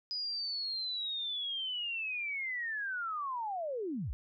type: linear sweep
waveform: sine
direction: down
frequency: 4978 to 38.54 Hz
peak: -34 dBFS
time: 0.11-4.13 s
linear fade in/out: 0 ms
effects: none